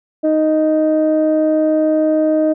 sine tone pair together, 311.1 / 622.2 Hz, D#4 / D#5, 0 / 0 cents, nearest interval octave, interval 1200 cents, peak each -13 dBFS, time 0.23-2.54 s, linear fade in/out 20 ms, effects tanh soft clip ceiling -6 dBFS

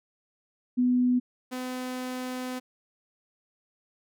sine / sawtooth tone pair in turn, 248.5 / 253.7 Hz, B3 / B3, +11 / +47 cents, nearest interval unison, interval 36 cents, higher second, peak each -20 / -28 dBFS, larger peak first, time 0.77-1.2 / 1.51-2.6 s, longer second, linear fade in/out 20 ms, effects none

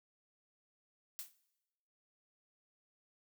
blue noise with exponential decay, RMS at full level -40 dBFS, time 1.19-1.35 s, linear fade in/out 0 ms, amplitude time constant 34 ms, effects noise-tail reverb RT60 1.0 s tail -20 dB re dry

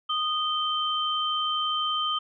sine tone pair together, 1237 / 3112 Hz, D#6 / G7, -10 / -13 cents, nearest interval octave + major third, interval 1597 cents, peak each -27 dBFS, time 0.09-2.19 s, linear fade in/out 10 ms, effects none

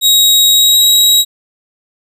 sawtooth tone with pitch glide, 3801 to 3834 Hz, A#7 to A#7, +33 to +48 cents, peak -3 dBFS, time 0.01-1.25 s, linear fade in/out 50 ms, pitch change +15 cents, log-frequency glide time 0.52-0.88 s, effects none

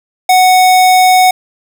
square tone, 740 Hz, F#5, in tune, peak -5 dBFS, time 0.29-1.31 s, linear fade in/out 5 ms, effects none

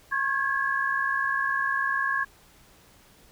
sine tone cluster, 1086 / 1633 / 1693 Hz, C#6 / G#6 / G#6, -36 / -30 / +33 cents, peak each -28 dBFS, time 0.11-2.25 s, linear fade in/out 20 ms, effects pink hiss -56 dBFS RMS until 3.31 s

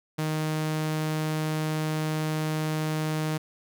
sawtooth tone, 155.56 Hz, D#3, in tune, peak -22 dBFS, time 0.18-3.38 s, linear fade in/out 10 ms, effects none

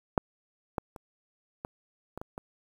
clicks, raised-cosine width 1 ms, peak -8 / -15 / -29 / -21 / -24 / -24 / -24 dBFS, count 7, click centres 0.178 / 0.782 / 0.962 / 1.649 / 2.176 / 2.215 / 2.379 s, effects 8-bit

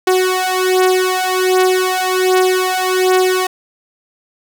sawtooth beating tone pair, 370 / 371.3 Hz, F#4 / F#4, 0 / +6 cents, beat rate 1.3 Hz, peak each -11 dBFS, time 0.07-3.47 s, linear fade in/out 5 ms, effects none

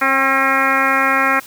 harmonic tone with a mistuned harmonic, 269.5 Hz, C#4, 49 cents flat, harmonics 1 / 2 / 3 / 4 / 5 / 6 / 7 / 8 / 9, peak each -24 / -24 / -23 / -20 / -18 / -21 / -20 / -22 / -24 dBFS, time 0.01-1.4 s, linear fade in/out 10 ms, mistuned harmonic 3, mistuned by -26 cents, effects white hiss -39 dBFS RMS until 1.46 s

